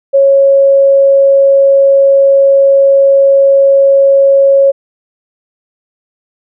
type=tone; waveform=sine; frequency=550 Hz; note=C#5; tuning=14 cents flat; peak=-3 dBFS; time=0.13-4.72 s; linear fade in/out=20 ms; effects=none